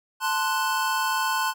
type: chord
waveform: square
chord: F# diminished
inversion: first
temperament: equal with one note detuned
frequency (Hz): 880 / 1042.9 / 1480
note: A5 / C6 / F#6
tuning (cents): 0 / -6 / 0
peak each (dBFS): -28 / -27 / -29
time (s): 0.2-1.54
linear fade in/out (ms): 50
effects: none